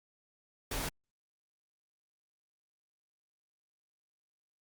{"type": "noise", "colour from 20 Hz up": "pink", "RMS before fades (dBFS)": -36, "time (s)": [0.71, 0.89], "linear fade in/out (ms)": 5, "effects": ["Opus 48 kbps"]}